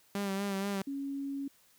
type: tone with vibrato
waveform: sawtooth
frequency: 197.5 Hz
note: G3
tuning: 13 cents sharp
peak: -28 dBFS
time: 0.15-0.82 s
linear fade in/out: 2 ms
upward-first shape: sine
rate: 4.2 Hz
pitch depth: 38 cents each way
type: tone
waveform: sine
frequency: 277.2 Hz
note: C#4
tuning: in tune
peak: -34 dBFS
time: 0.87-1.48 s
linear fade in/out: 5 ms
effects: white hiss -65 dBFS RMS until 1.78 s